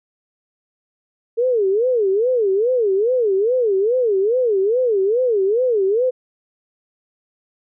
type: tone with vibrato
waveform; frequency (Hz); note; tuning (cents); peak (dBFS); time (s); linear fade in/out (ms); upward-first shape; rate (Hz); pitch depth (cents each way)
sine; 442.1; A4; +8; -14; 1.37-6.11; 20; sine; 2.4; 260
effects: none